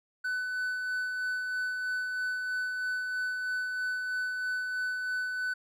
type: tone with tremolo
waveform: triangle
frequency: 1500 Hz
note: F#6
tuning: 23 cents sharp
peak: -27 dBFS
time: 0.24-5.54 s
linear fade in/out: 10 ms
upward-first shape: sine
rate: 3.1 Hz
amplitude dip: 30%
effects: none